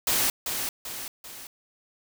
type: noise with echo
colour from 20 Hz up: white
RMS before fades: -24 dBFS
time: 0.07-0.3 s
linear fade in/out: 2 ms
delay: 390 ms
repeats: 3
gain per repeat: -6 dB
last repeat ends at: 1.47 s
effects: none